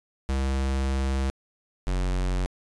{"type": "tone pair in turn", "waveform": "square", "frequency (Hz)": [66.9, 45.82], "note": ["C2", "F#1"], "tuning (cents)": [39, -16], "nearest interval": "perfect fifth", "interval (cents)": 655, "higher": "first", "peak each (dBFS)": -24, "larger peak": "neither", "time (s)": [[0.29, 1.3], [1.87, 2.46]], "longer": "first", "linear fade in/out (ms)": 0, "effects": ["resampled to 22050 Hz"]}